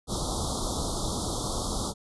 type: band-stop noise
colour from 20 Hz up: pink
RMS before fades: -30 dBFS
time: 0.07-1.94 s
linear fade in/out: 50 ms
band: 1300 to 3400 Hz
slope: 96 dB/octave
effects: resampled to 24000 Hz